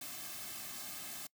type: noise with comb filter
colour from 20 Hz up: white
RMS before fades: -45 dBFS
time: 0.01-1.27 s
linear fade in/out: 5 ms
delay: 2.1 ms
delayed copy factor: -1
effects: noise-tail reverb RT60 0.1 s tail -24 dB re dry